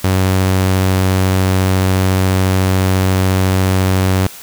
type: tone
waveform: sawtooth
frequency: 94.1 Hz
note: F#2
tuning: 30 cents sharp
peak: -7 dBFS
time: 0.04-4.27 s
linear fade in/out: 5 ms
effects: white hiss -34 dBFS RMS until 4.42 s